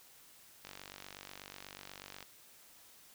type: click train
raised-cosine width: 0.2 ms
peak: -29 dBFS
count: 77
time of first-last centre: 0.65-2.227 s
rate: 48.2 Hz
effects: white hiss -60 dBFS RMS until 3.14 s